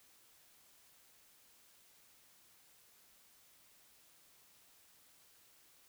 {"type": "silence", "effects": ["white hiss -66 dBFS RMS until 5.88 s"]}